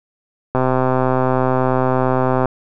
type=click train; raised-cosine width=1 ms; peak=-3 dBFS; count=247; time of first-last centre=0.55-2.457 s; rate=129 Hz; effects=none